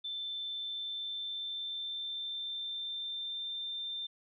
sine tone with pitch glide, 3540 to 3583 Hz, A7 to A7, +10 to +31 cents, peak -36 dBFS, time 0.04-4.07 s, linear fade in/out 10 ms, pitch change +21 cents, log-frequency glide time 0.47-3.63 s, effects none

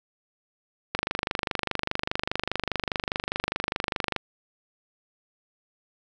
click train, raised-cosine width 0.3 ms, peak -9 dBFS, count 81, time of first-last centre 0.95-4.163 s, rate 24.9 Hz, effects none

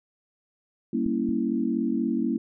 sine chord, G diminished seventh, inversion none, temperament equal, 196 / 233.1 / 277.2 / 329.6 Hz, G3 / Bb3 / Db4 / Fb4, 0 / 0 / 0 / 0 cents, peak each -32 / -26 / -29 / -29 dBFS, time 0.93-2.38 s, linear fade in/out 5 ms
clicks, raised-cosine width 5 ms, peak -26 dBFS, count 2, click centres 1.063 / 1.29 s
effects none

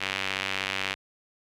sawtooth tone with band-pass filter, 96.3 Hz, G2, 30 cents flat, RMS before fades -31 dBFS, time 0-0.95 s, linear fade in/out 20 ms, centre 2600 Hz, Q 1.9, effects none

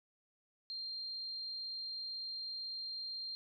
sine tone, 4186 Hz, C8, in tune, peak -40 dBFS, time 0.7-3.35 s, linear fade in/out 0 ms, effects none

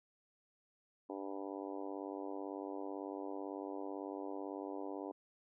harmonic tone, 98 Hz, G2, in tune, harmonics 3 / 4 / 5 / 6 / 7 / 8 / 9 / 10, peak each -45 / -47 / -49 / -51 / -52 / -53 / -54 / -55 dBFS, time 1.09-5.12 s, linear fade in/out 10 ms, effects none

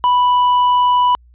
sine tone with tanh clipping, 987.8 Hz, B5, in tune, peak -11 dBFS, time 0.04-1.15 s, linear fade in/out 0 ms, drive 5 dB, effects added 60 Hz sine -44 dBFS peak until 1.34 s + resampled to 8000 Hz

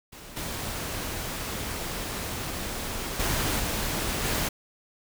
pink noise with level steps, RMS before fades -44 / -33 / -27 / -29 / -27 dBFS, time 0.12-4.49 s, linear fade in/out 10 ms, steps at 0.36 / 3.19 / 3.59 / 4.24 s, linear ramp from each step 10 ms, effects none

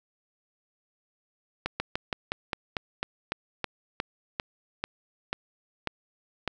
slowing click train, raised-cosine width 0.3 ms, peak -12 dBFS, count 16, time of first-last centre 1.66-6.477 s, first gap 140 ms, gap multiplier 1.11, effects none

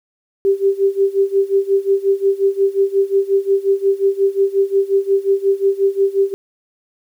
sine tone with tremolo, 392.8 Hz, G4, 4 cents sharp, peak -9 dBFS, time 0.45-6.34 s, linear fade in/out 0 ms, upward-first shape sine, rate 5.6 Hz, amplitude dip 90%, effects 8-bit

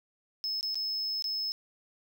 triangle tone with dropouts, 5200 Hz, E8, 24 cents flat, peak -29 dBFS, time 0.44-1.52 s, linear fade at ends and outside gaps 0 ms, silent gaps 0.61-0.629 / 0.745-0.755 / 1.223-1.242 s, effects none

